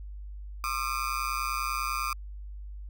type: tone with amplitude modulation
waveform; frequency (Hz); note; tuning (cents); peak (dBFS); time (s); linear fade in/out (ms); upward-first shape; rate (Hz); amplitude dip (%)
35% pulse; 1208; D6; +48; -23; 0.64-2.13; 0; sine; 130; 100
effects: added 50 Hz sine -38 dBFS peak until 2.89 s